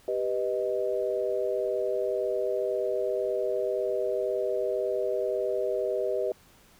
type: chord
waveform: sine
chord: G augmented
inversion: none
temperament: equal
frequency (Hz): 392 / 493.9 / 622.3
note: G4 / B4 / D#5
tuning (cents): 0 / 0 / 0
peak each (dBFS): -30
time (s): 0.08-6.32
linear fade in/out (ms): 2
effects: pink hiss -58 dBFS RMS until 6.79 s